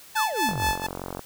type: tone with tremolo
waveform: sawtooth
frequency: 870 Hz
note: A5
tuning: 20 cents flat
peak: -17 dBFS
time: 0.15-0.87 s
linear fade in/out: 10 ms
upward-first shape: sine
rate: 4.3 Hz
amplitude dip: 85%
type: exponential sweep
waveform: triangle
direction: down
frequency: 1600 to 53.7 Hz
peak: -26 dBFS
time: 0.16-0.72 s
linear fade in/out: 5 ms
type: click train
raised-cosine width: 1 ms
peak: -18 dBFS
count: 33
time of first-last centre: 0.49-1.193 s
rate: 45.5 Hz
effects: white hiss -48 dBFS RMS until 1.25 s